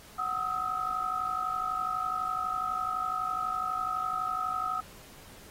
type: tone cluster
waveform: sine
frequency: 742 / 1263 / 1315 Hz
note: F#5 / D#6 / E6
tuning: +5 / +26 / -5 cents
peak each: -37 / -31 / -34 dBFS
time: 0.18-4.81 s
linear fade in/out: 10 ms
effects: pink hiss -52 dBFS RMS until 5.5 s + AAC 48 kbps